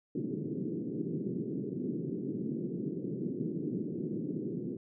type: band-pass noise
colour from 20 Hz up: white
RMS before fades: -36 dBFS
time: 0.15-4.77 s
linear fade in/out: 5 ms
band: 130 to 390 Hz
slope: 48 dB/octave
effects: none